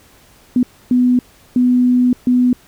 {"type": "tone bursts at uneven times", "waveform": "sine", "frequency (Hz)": 248.5, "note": "B3", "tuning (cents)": 11, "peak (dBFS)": -9, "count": 4, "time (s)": [[0.56, 0.63], [0.91, 1.19], [1.56, 2.13], [2.27, 2.53]], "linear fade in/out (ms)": 2, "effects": ["pink hiss -48 dBFS RMS until 2.67 s"]}